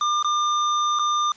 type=tone with dropouts; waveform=square; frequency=1200 Hz; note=D6; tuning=37 cents sharp; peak=-20 dBFS; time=0.01-1.32 s; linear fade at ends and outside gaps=2 ms; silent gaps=0.227-0.245 / 0.989-0.994 s; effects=white hiss -49 dBFS RMS until 1.36 s + resampled to 16000 Hz